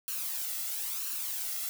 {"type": "noise with flanger", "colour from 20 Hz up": "blue", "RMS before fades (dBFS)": -35, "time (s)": [0.08, 1.69], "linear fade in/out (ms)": 0, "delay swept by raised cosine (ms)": [0.7, 1.51], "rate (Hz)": 1, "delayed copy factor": 0.6, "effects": []}